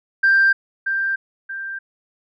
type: tone with echo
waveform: sine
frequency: 1579 Hz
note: G6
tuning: 12 cents sharp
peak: -10 dBFS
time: 0.23-0.53 s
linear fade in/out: 10 ms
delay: 630 ms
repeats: 2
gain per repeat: -8 dB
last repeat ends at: 1.79 s
effects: tanh soft clip ceiling -8 dBFS